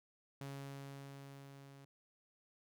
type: tone with level ramp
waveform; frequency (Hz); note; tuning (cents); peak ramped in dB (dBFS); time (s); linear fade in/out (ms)
sawtooth; 138.5; C#3; -1; -40 to -52; 0.41-1.85; 2
effects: none